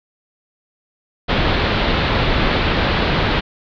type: low-pass noise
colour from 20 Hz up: pink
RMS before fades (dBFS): -17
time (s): 1.28-3.41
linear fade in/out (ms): 20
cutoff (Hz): 4200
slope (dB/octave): 48
effects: none

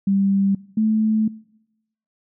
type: tone pair in turn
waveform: sine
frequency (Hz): 196.5 / 217.7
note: G3 / A3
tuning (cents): +4 / -18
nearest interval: major second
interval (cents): 178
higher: second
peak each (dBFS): -15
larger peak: neither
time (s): 0.07-0.55 / 0.77-1.28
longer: second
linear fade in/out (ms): 5
effects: noise-tail reverb RT60 0.9 s tail -23 dB re dry

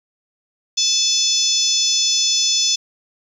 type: harmonic tone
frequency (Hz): 868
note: A5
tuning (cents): -24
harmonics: 3 / 4 / 5 / 6 / 7 / 8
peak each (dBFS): -31 / -20 / -27 / -19 / -21 / -24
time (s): 0.77-2.76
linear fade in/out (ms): 10
effects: 8-bit

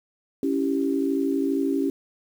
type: chord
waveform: sine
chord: C# diminished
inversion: none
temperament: equal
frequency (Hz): 277.2 / 329.6 / 392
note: C#4 / E4 / G4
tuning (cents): 0 / 0 / 0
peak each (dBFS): -23 / -28 / -27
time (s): 0.43-1.9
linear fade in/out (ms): 2
effects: 8-bit

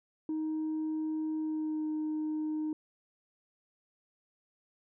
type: tone with pitch glide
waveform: sine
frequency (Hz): 312.7 to 308.6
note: D#4 to D#4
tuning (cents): +9 to -14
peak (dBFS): -29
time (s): 0.29-2.73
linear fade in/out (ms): 2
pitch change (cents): -23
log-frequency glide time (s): 1.38-1.87
effects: tanh soft clip ceiling -29 dBFS

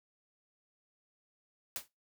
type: noise with exponential decay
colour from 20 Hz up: white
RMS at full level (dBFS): -34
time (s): 1.76-1.88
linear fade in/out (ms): 0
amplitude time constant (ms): 24
effects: noise-tail reverb RT60 0.2 s tail -19 dB re dry

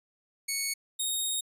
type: tone pair in turn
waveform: 10% pulse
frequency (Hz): 2217 / 3729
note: C#7 / A#7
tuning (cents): 0 / 0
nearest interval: major sixth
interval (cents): 900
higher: second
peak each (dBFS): -20 / -20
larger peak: neither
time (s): 0.48-0.74 / 0.99-1.41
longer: second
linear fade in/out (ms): 10
effects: resampled to 32000 Hz

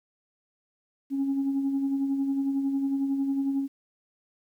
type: tone with tremolo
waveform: sine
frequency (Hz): 274.4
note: C#4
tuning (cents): -17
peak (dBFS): -21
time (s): 1.1-3.68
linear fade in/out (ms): 50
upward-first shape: sine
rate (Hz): 11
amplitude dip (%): 45
effects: tanh soft clip ceiling -20 dBFS + 10-bit

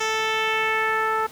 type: tone with low-pass filter sweep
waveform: 10% pulse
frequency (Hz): 440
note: A4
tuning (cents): 0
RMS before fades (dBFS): -23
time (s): 0-1.27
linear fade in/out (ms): 10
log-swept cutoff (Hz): 5500 to 1200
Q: 1.9
effects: pink hiss -44 dBFS RMS until 1.31 s + high-pass 100 Hz 12 dB/octave

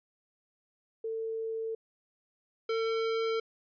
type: tone pair in turn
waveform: sine / square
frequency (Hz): 447.7 / 450.6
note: A4 / A4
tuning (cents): +30 / +41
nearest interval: unison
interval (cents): 11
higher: second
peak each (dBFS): -32 / -29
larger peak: second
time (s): 1.04-1.75 / 2.69-3.4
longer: neither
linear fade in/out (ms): 5
effects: resampled to 11025 Hz

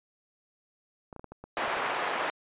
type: clicks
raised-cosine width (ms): 1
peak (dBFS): -29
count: 9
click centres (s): 1.128 / 1.163 / 1.195 / 1.243 / 1.32 / 1.44 / 1.585 / 1.679 / 1.769
type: band-pass noise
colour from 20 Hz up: pink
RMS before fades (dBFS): -31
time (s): 1.57-2.3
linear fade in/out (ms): 0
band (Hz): 630 to 2000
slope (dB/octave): 12
effects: resampled to 8000 Hz

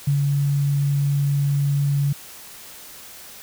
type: tone with ADSR envelope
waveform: sine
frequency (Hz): 141.7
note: C#3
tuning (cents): +38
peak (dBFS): -15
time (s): 0.07-2.13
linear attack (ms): 7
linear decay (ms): 100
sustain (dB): -2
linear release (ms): 8
effects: white hiss -41 dBFS RMS until 3.42 s

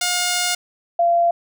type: tone pair in turn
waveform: 5% pulse / sine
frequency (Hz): 714 / 686.7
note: F5 / F5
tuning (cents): +38 / -29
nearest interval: minor second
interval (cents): 67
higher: first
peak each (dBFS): -7 / -13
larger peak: first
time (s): 0.01-0.55 / 0.99-1.31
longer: first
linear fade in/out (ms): 5
effects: none

